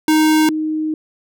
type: tone pair in turn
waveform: square / sine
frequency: 311.1 / 311.1 Hz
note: D#4 / D#4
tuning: 0 / 0 cents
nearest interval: unison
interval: 0 cents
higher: neither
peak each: -11 / -17 dBFS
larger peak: first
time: 0.08-0.49 / 0.49-0.94 s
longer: second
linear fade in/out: 2 ms
effects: none